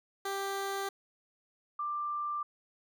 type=tone pair in turn; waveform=15% pulse / sine; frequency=393.2 / 1183.4 Hz; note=G4 / D6; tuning=+5 / +13 cents; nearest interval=octave + perfect fifth; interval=1908 cents; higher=second; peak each=-27 / -32 dBFS; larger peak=first; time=0.25-0.89 / 1.79-2.43 s; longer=neither; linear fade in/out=5 ms; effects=none